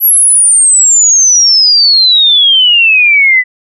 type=exponential sweep; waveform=sine; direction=down; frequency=11840 to 1975.5 Hz; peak=-3 dBFS; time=0-3.44 s; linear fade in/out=50 ms; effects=none